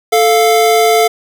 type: tone pair together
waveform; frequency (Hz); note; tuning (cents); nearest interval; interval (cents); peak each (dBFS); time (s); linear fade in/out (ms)
square; 439.8 / 698.5; A4 / F5; -1 / 0; minor sixth; 801; -11; 0.12-1.08; 10
effects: none